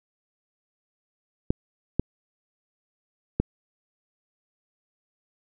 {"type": "clicks", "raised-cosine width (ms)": 3, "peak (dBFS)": -8, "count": 3, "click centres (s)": [1.505, 1.996, 3.4], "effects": []}